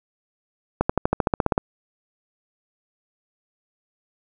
accelerating click train, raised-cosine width 1 ms, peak -4 dBFS, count 12, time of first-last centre 0.81-1.579 s, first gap 85 ms, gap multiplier 0.96, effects none

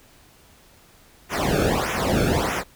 brown noise with flanger, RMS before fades -22 dBFS, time 1.29-2.64 s, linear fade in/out 50 ms, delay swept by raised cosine 0.22 to 1.04 ms, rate 1.6 Hz, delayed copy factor -1, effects pink hiss -53 dBFS RMS until 2.75 s

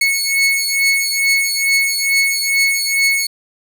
sawtooth beating tone pair, 2200 / 2202.3 Hz, C#7 / C#7, -14 / -12 cents, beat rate 2.3 Hz, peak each -13 dBFS, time 0.01-3.27 s, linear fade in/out 5 ms, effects none

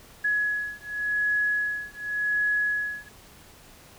sine beating tone pair, 1684 / 1684.89 Hz, G#6 / G#6, +24 / +24 cents, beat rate 0.89 Hz, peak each -27 dBFS, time 0.24-3.09 s, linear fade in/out 10 ms, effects pink hiss -51 dBFS RMS until 3.98 s

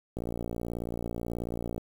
click train, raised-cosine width 2 ms, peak -21 dBFS, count 95, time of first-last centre 0.17-1.78 s, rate 58.4 Hz, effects 8-bit

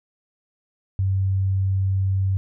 sine tone, 96 Hz, G2, 36 cents flat, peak -18 dBFS, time 0.99-2.37 s, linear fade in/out 0 ms, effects none

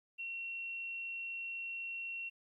sine tone, 2728 Hz, F7, 41 cents flat, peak -39 dBFS, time 0.18-2.3 s, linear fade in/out 20 ms, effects 13-bit

